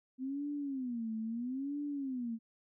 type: tone with vibrato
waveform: sine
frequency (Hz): 253.4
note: B3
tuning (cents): +45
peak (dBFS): -35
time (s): 0.18-2.39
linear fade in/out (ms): 50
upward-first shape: sine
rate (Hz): 0.76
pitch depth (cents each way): 240
effects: none